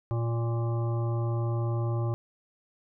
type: harmonic tone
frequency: 116.54 Hz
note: A#2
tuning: in tune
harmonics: 1 / 3 / 5 / 7 / 9 / 10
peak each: -26 / -36 / -40 / -43 / -45 / -46 dBFS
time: 0.11-2.14 s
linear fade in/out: 0 ms
effects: none